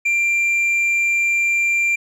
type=tone with tanh clipping; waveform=sine; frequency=2372 Hz; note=D7; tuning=17 cents sharp; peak=-16 dBFS; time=0.05-1.96 s; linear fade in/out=10 ms; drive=4 dB; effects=none